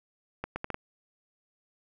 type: accelerating click train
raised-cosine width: 0.5 ms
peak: -18 dBFS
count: 5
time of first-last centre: 0.44-0.744 s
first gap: 120 ms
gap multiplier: 0.7
effects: none